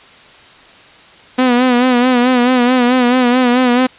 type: tone with vibrato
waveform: sawtooth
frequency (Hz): 249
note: B3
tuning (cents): +14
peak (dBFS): -5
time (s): 1.38-3.87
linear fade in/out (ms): 10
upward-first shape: sine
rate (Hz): 4.6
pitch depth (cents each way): 61
effects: white hiss -41 dBFS RMS until 3.98 s + resampled to 8000 Hz